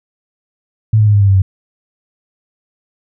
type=tone with pitch steps; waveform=sine; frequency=109.2 / 106.71 / 104.27 / 101.89 / 99.56 / 97.29 / 95.06 Hz; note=A2 / G#2 / G#2 / G#2 / G2 / G2 / F#2; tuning=-13 / +47 / +7 / -33 / +27 / -13 / +47 cents; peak=-6 dBFS; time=0.93-1.42 s; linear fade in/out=5 ms; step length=70 ms; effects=none